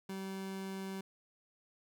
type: tone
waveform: 30% pulse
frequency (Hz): 192.3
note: G3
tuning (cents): -33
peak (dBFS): -37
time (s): 0.09-1.01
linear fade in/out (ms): 5
effects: none